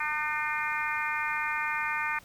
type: harmonic tone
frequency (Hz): 302.4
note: D#4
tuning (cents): -49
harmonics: 3 / 4 / 5 / 6 / 7 / 8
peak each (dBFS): -35 / -35 / -35 / -35 / -35 / -35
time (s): 0-2.19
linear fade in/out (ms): 5
effects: pink hiss -55 dBFS RMS until 2.24 s